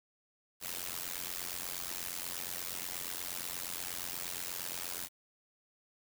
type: noise with amplitude modulation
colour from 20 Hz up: white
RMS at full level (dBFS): -36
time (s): 0.6-5.09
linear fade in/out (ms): 50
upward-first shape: sine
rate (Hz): 88.4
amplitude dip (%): 95
effects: none